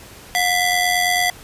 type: ring-modulated tone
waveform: sawtooth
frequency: 1351 Hz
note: E6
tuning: 42 cents sharp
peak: -9 dBFS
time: 0.35-1.3 s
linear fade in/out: 0 ms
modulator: 631 Hz
effects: pink hiss -41 dBFS RMS until 1.43 s + resampled to 32000 Hz